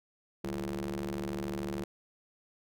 sawtooth ring-modulated tone, 73.42 Hz, D2, in tune, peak -27 dBFS, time 0.44-1.84 s, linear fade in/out 5 ms, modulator 267 Hz, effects none

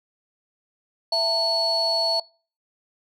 sine tone cluster, 664 / 903 / 4403 Hz, E5 / A5 / C#8, +12 / +45 / -13 cents, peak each -23 / -29 / -20 dBFS, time 1.12-2.2 s, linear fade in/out 5 ms, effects noise-tail reverb RT60 0.4 s tail -25 dB re dry + tanh soft clip ceiling -14 dBFS

